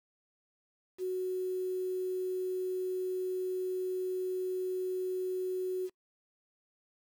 sine tone with quantisation, 370 Hz, F#4, in tune, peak -31 dBFS, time 0.98-5.9 s, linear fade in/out 50 ms, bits 9, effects noise-tail reverb RT60 0.1 s tail -26 dB re dry

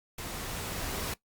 pink noise with level ramp, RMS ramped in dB -39 to -34 dBFS, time 0.18-1.14 s, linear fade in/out 5 ms, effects noise-tail reverb RT60 0.1 s tail -18 dB re dry + Opus 48 kbps

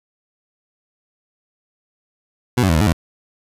20% pulse tone with pitch steps, 123.4 / 94.6 / 82 / 77.5 / 105.9 / 84 Hz, B2 / F#2 / E2 / D#2 / G#2 / E2, -1 / +39 / -9 / -6 / +34 / +33 cents, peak -8 dBFS, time 2.57-2.93 s, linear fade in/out 10 ms, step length 60 ms, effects resampled to 32000 Hz

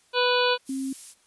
harmonic tone, 493.9 Hz, B4, in tune, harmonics 1 / 2 / 3 / 5 / 6 / 7 / 8 / 9, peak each -23 / -26 / -28 / -30 / -31 / -31 / -32 / -33 dBFS, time 0.13-0.58 s, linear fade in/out 50 ms
violet noise, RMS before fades -37 dBFS, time 0.65-1.15 s, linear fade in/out 50 ms
sine tone, 267.3 Hz, C4, 37 cents sharp, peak -27 dBFS, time 0.69-0.93 s, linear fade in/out 5 ms
effects white hiss -62 dBFS RMS until 1.26 s + resampled to 24000 Hz

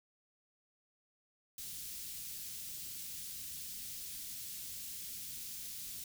white band-stop noise, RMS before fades -45 dBFS, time 1.58-6.04 s, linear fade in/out 2 ms, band 190 to 3500 Hz, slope 12 dB/octave, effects none

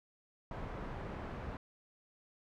pink low-pass noise, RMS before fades -43 dBFS, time 0.51-1.57 s, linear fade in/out 2 ms, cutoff 1400 Hz, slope 12 dB/octave, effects none

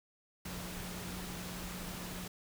sine tone in noise, 180 Hz, F#3, 47 cents flat, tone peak -45 dBFS, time 0.45-2.28 s, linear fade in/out 5 ms, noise pink, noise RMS -44 dBFS, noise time 0.45-2.28 s, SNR -4 dB, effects none

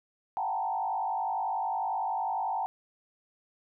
sine tone with frequency modulation, 830 Hz, G#5, 1 cent flat, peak -28 dBFS, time 0.37-2.66 s, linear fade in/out 0 ms, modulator 51 Hz, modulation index 2, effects none

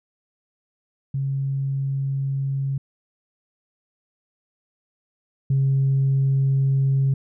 sine tone pair in turn, 136.7 / 135.76 Hz, C#3 / C#3, -24 / -36 cents, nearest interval unison, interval 12 cents, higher first, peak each -21 / -15 dBFS, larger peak second, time 1.14-2.78 / 5.5-7.14 s, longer neither, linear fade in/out 5 ms, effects tanh soft clip ceiling -13 dBFS

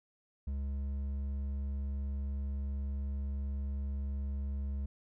triangle tone with hard clipping, 69.3 Hz, C#2, in tune, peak -35 dBFS, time 0.47-4.86 s, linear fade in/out 5 ms, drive 9 dB, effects none

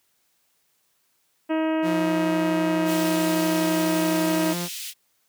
harmonic tone, 317.4 Hz, D#4, 35 cents sharp, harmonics 1 / 2 / 3 / 4 / 5 / 6 / 7 / 8 / 9 / 10, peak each -22 / -27 / -33 / -38 / -39 / -40 / -45 / -41 / -44 / -53 dBFS, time 1.49-4.54 s, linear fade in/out 20 ms
sawtooth tone, 174.61 Hz, F3, in tune, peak -23 dBFS, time 1.82-4.69 s, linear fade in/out 50 ms
pink high-pass noise, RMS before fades -34 dBFS, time 2.85-4.94 s, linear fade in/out 50 ms, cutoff 2600 Hz, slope 24 dB/octave
effects white hiss -68 dBFS RMS until 5.28 s + high-pass 80 Hz 12 dB/octave

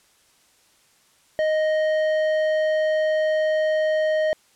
square tone with low-pass filter, 622.3 Hz, D#5, in tune, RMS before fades -21 dBFS, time 1.39-4.33 s, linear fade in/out 0 ms, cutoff 2200 Hz, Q 0.66, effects white hiss -59 dBFS RMS until 4.55 s + low-pass 10000 Hz 12 dB/octave

